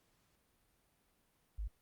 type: tone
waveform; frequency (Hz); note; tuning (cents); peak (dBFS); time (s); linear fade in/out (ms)
sine; 51.91; G#1; 0; -37; 1.58-1.68; 10
effects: pink hiss -75 dBFS RMS until 1.81 s + Opus 48 kbps